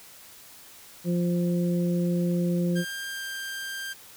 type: harmonic tone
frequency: 174.61 Hz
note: F3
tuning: in tune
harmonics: 1 / 2 / 3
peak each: -23 / -31 / -34 dBFS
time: 1.04-2.85 s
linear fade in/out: 50 ms
type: tone with pitch glide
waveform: sawtooth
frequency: 1596 to 1586.8 Hz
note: G6 to G6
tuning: +31 to +21 cents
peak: -29 dBFS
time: 2.75-3.94 s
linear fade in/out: 20 ms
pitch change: -10 cents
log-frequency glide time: 3.08-3.24 s
effects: white hiss -49 dBFS RMS until 4.16 s

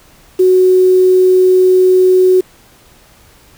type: tone with quantisation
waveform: sine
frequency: 370 Hz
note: F#4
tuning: in tune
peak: -5 dBFS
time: 0.39-2.41 s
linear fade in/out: 10 ms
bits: 5
effects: pink hiss -45 dBFS RMS until 3.57 s

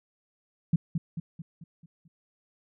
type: tone with echo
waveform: sine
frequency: 164.81 Hz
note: E3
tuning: in tune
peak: -18 dBFS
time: 0.73-0.76 s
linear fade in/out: 5 ms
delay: 220 ms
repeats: 6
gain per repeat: -6 dB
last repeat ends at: 2.08 s
effects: none

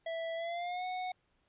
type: tone with pitch glide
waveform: square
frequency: 659.3 to 735.8 Hz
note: E5 to F#5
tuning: 0 to -10 cents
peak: -36 dBFS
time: 0.06-1.12 s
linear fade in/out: 5 ms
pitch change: +190 cents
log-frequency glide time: 0.35-0.85 s
effects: pink hiss -75 dBFS RMS until 1.48 s + resampled to 8000 Hz

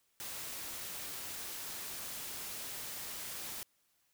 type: noise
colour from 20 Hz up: white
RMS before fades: -43 dBFS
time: 0.2-3.63 s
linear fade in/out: 0 ms
effects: white hiss -75 dBFS RMS until 4.13 s

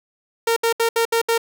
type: tone bursts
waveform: sawtooth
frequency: 460 Hz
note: A#4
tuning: 23 cents flat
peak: -12 dBFS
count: 6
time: 0.47-1.379 s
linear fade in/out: 5 ms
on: 94 ms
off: 69 ms
effects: none

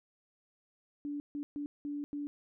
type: tone bursts at uneven times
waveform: sine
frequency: 290 Hz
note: D4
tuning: 22 cents flat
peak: -35 dBFS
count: 5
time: 1.05-1.2 / 1.35-1.43 / 1.56-1.66 / 1.85-2.04 / 2.13-2.27 s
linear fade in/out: 0 ms
effects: none

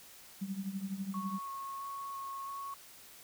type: tone with tremolo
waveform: sine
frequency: 194.1 Hz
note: G3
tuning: 17 cents flat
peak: -32 dBFS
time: 0.41-1.39 s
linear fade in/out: 10 ms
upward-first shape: triangle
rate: 12 Hz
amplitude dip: 85%
type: tone with vibrato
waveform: sine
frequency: 1100 Hz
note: C#6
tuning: 14 cents flat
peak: -39 dBFS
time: 1.14-2.74 s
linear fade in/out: 2 ms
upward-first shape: square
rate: 1.5 Hz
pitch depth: 9 cents each way
effects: white hiss -55 dBFS RMS until 3.23 s

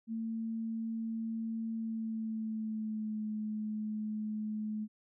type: tone with pitch glide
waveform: sine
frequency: 225.2 to 214.2 Hz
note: A3 to A3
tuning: +40 to -46 cents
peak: -34 dBFS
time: 0.07-4.88 s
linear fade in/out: 50 ms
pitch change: -86 cents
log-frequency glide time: 1.74-3.25 s
effects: none

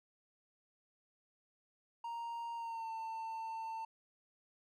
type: tone with pitch glide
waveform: triangle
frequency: 932.3 to 896.9 Hz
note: A#5 to A5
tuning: 0 to +33 cents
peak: -38 dBFS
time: 2.04-3.85 s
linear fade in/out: 5 ms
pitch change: -67 cents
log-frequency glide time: 2.55-2.91 s
effects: none

